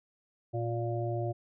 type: harmonic tone with a mistuned harmonic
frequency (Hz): 116.7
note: A#2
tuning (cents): +2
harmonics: 1 / 3 / 5 / 6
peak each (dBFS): -32 / -36 / -38 / -39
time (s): 0.53-1.33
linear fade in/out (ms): 20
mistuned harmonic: 3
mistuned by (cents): +17
effects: none